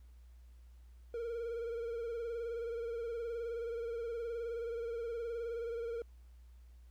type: tone with vibrato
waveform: triangle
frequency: 465.4 Hz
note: A#4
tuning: 3 cents flat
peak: -35 dBFS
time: 1.14-6.02 s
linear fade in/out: 2 ms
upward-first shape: sine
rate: 19 Hz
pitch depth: 49 cents each way
effects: added 60 Hz sine -54 dBFS peak until 6.9 s + pink hiss -75 dBFS RMS until 6.9 s